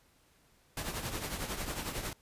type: noise with tremolo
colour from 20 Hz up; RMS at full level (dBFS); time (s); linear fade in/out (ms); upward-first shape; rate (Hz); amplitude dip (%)
pink; -35; 0.77-2.13; 2; triangle; 11; 65
effects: pink hiss -67 dBFS RMS until 2.21 s + resampled to 32000 Hz